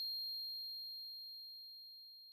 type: tone with level ramp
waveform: triangle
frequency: 4219 Hz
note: C8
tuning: 14 cents sharp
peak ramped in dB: -38 to -55 dBFS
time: 0-2.32 s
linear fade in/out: 0 ms
effects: none